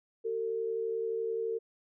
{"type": "tone pair together", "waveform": "sine", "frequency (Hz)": [380.8, 452.4], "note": ["F#4", "A4"], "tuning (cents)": [50, 48], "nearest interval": "minor third", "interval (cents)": 298, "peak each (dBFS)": [-38, -31], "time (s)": [0.24, 1.59], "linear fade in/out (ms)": 20, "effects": []}